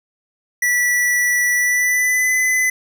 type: tone with pitch glide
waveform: square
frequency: 1956 to 2016 Hz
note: B6 to B6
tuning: -17 to +35 cents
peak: -15 dBFS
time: 0.62-2.7 s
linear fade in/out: 5 ms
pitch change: +52 cents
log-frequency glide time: 1.54-2.33 s
effects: none